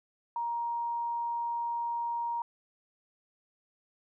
sine tone, 940 Hz, A#5, 14 cents sharp, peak -30 dBFS, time 0.36-2.42 s, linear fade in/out 2 ms, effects none

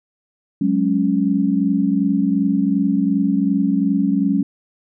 sine chord, F# suspended second, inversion none, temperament equal, 185 / 207.7 / 277.2 Hz, F#3 / G#3 / C#4, 0 / 0 / 0 cents, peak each -20 / -19 / -18 dBFS, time 0.61-4.43 s, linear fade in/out 5 ms, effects none

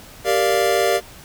square chord, G minor seventh, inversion none, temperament equal with one note detuned, 392 / 466.2 / 587.3 / 692.8 Hz, G4 / Bb4 / D5 / F5, 0 / 0 / 0 / -14 cents, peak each -22 dBFS, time 0.24-1.01 s, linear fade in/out 50 ms, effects pink hiss -42 dBFS RMS until 1.24 s

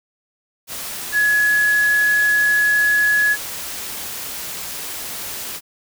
sine tone in noise, 1689 Hz, G#6, 29 cents sharp, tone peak -13 dBFS, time 1.12-3.37 s, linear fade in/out 50 ms, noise white, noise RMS -29 dBFS, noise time 0.67-5.61 s, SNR +13 dB, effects none

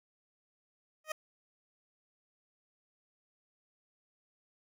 15% pulse tone with exponential growth, 622.3 Hz, D#5, in tune, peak -25 dBFS, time 1.04-1.12 s, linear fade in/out 5 ms, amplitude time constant 16 ms, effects none

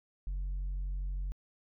sine tone, 46.25 Hz, F#1, in tune, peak -30 dBFS, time 0.27-1.32 s, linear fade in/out 0 ms, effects tanh soft clip ceiling -32 dBFS

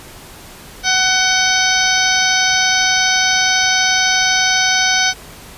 harmonic tone with a mistuned harmonic, 748 Hz, F#5, 19 cents sharp, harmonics 1 / 2 / 3 / 4 / 5 / 6 / 7 / 8, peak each -21 / -17 / -20 / -22 / -22 / -22 / -22 / -19 dBFS, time 0.83-5.14 s, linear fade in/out 50 ms, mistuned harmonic 4, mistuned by +70 cents, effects pink hiss -37 dBFS RMS until 5.57 s + resampled to 32000 Hz

